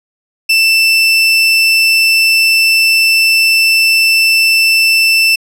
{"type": "tone", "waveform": "30% pulse", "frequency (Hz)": 2662, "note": "E7", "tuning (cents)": 16, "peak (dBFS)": -4, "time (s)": [0.49, 5.36], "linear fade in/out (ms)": 10, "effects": ["low-pass 12000 Hz 12 dB/octave"]}